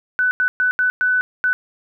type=tone bursts at uneven times; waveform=sine; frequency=1498 Hz; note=F#6; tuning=21 cents sharp; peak=-14 dBFS; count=6; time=0.19-0.31 / 0.4-0.48 / 0.6-0.71 / 0.79-0.9 / 1.01-1.21 / 1.44-1.53 s; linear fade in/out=0 ms; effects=none